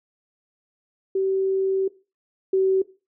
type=tone pair in turn; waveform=sine; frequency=384.2 / 381.3 Hz; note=G4 / G4; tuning=-35 / -48 cents; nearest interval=unison; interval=13 cents; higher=first; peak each=-19 / -16 dBFS; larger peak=second; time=1.15-1.88 / 2.53-2.82 s; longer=first; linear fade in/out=5 ms; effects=noise-tail reverb RT60 0.3 s tail -18 dB re dry